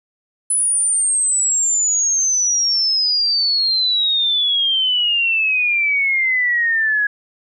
sine exponential sweep, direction down, 10080 to 1661.2 Hz, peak -14 dBFS, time 0.5-7.07 s, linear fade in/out 5 ms, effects none

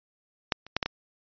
clicks, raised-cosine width 0.2 ms, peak -6 / -27 / -6 / -8 / -11 dBFS, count 5, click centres 0.522 / 0.666 / 0.766 / 0.828 / 0.86 s, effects resampled to 11025 Hz

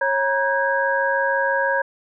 sine tone cluster, 547 / 948 / 1533 / 1639 Hz, C#5 / A#5 / G6 / G#6, -23 / +29 / -39 / -23 cents, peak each -22 / -23 / -28 / -22 dBFS, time 0.01-1.82 s, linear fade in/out 5 ms, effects none

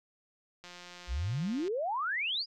click train, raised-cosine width 0.2 ms, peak -31 dBFS, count 185, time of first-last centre 0.64-1.68 s, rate 177 Hz
sine exponential sweep, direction up, 52.4 to 5110 Hz, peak -30 dBFS, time 1.07-2.46 s, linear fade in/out 50 ms
effects none

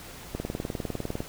click train, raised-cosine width 2 ms, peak -17 dBFS, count 18, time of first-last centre 0.35-1.204 s, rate 19.9 Hz, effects pink hiss -44 dBFS RMS until 1.28 s

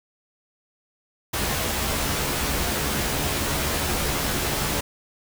pink noise with comb filter, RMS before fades -25 dBFS, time 1.33-4.81 s, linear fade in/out 10 ms, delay 14 ms, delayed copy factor +0.6, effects none

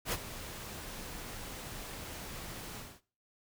pink noise with ADSR envelope, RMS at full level -31 dBFS, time 0.05-3.01 s, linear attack 75 ms, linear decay 40 ms, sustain -13 dB, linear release 250 ms, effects noise-tail reverb RT60 0.4 s tail -20 dB re dry

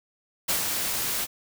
white noise with ADSR envelope, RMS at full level -24 dBFS, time 0.48-1.27 s, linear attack 14 ms, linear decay 120 ms, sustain -4 dB, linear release 36 ms, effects none

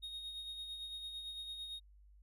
triangle tone with tremolo, 3729 Hz, A#7, in tune, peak -40 dBFS, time 0.02-1.8 s, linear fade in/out 20 ms, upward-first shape sine, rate 8.9 Hz, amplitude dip 40%, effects added 50 Hz sine -59 dBFS peak until 2.22 s

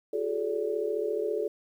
sine tone cluster, 351.8 / 395.8 / 430.4 / 576 Hz, F4 / G4 / A4 / D5, +13 / +17 / -38 / -34 cents, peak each -35 / -35 / -29 / -35 dBFS, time 0.13-1.48 s, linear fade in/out 5 ms, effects 10-bit

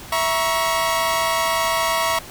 sawtooth chord, A# diminished, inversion second, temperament equal with one note detuned, 659.3 / 949.7 / 1108.7 Hz, E5 / A#5 / C#6, 0 / +32 / 0 cents, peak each -19 dBFS, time 0.12-2.19 s, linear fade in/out 5 ms, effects pink hiss -38 dBFS RMS until 2.3 s

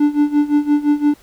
triangle tone with tremolo, 293.7 Hz, D4, in tune, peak -7 dBFS, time 0-1.14 s, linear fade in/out 5 ms, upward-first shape sine, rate 5.8 Hz, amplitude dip 85%, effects pink hiss -49 dBFS RMS until 1.22 s

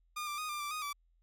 sawtooth tone with pitch steps, 1214 / 1180 / 1241 / 1193 / 1172 / 1241 / 1157 Hz, D#6 / D6 / D#6 / D6 / D6 / D#6 / D6, -43 / +8 / -5 / +27 / -4 / -5 / -26 cents, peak -33 dBFS, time 0.16-0.93 s, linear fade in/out 10 ms, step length 110 ms, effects added 42 Hz sine -67 dBFS peak until 1.22 s

